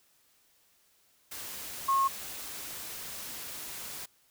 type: tone in noise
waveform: sine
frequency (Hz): 1084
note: C#6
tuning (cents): -39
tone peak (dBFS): -23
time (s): 1.88-2.08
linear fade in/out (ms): 10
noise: white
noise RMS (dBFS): -41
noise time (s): 1.31-4.06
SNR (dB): +15
effects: white hiss -67 dBFS RMS until 4.3 s